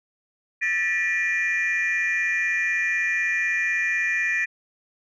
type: tone cluster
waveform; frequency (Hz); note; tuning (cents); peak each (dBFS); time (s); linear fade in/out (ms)
sine; 1768 / 1944 / 2400; A6 / B6 / D7; +8 / -28 / +37; -24; 0.61-4.46; 20
effects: tanh soft clip ceiling -16 dBFS